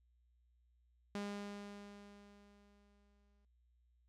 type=tone with exponential decay; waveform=sawtooth; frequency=203.2 Hz; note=G#3; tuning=38 cents flat; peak=-36 dBFS; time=1.15-3.45 s; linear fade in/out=0 ms; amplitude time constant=500 ms; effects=added 60 Hz sine -70 dBFS peak until 4.08 s + low-pass 7000 Hz 12 dB/octave